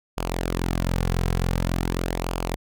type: tone with flanger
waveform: sawtooth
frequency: 43.65 Hz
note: F1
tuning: in tune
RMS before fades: -25 dBFS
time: 0.17-2.56 s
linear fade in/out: 10 ms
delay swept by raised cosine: 0.51 to 3.41 ms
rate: 0.46 Hz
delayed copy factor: -0.55
effects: none